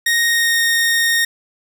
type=tone with pitch glide; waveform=sawtooth; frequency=1864.7 to 1851.8 Hz; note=A#6 to A#6; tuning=0 to -12 cents; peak=-10 dBFS; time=0.06-1.25 s; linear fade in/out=5 ms; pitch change=-12 cents; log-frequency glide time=0.25-0.6 s; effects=none